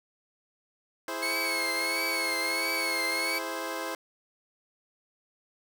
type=chord; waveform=15% pulse; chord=E augmented; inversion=none; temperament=equal; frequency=329.6 / 415.3 / 523.3 Hz; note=E4 / G#4 / B#4; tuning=0 / 0 / 0 cents; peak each=-30 / -33 / -29 dBFS; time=1.08-3.95 s; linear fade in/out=2 ms
type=tone with vibrato; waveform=30% pulse; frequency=2182 Hz; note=C#7; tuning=28 cents flat; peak=-26 dBFS; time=1.22-3.39 s; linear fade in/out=10 ms; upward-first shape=triangle; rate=1.5 Hz; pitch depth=83 cents each way
effects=none